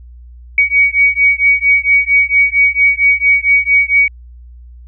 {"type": "beating tone pair", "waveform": "sine", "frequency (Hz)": [2251, 2255.4], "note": ["C#7", "C#7"], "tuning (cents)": [26, 29], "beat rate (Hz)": 4.4, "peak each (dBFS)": -11, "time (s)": [0.58, 4.08], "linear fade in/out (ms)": 2, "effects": ["added 60 Hz sine -33 dBFS peak until 4.87 s"]}